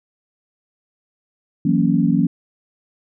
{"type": "chord", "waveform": "sine", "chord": "F# dominant seventh", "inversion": "third", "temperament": "equal", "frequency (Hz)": [164.81, 185, 233.1, 277.2], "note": ["E3", "F#3", "A#3", "C#4"], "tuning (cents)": [0, 0, 0, 0], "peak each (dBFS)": -19, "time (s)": [1.65, 2.27], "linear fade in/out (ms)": 5, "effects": []}